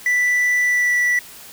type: tone with pitch glide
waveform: triangle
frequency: 1975.5 to 1959.6 Hz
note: B6 to B6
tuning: 0 to -14 cents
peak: -13 dBFS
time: 0.06-1.19 s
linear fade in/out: 2 ms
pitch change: -14 cents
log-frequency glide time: 0.62-0.96 s
effects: white hiss -40 dBFS RMS until 1.52 s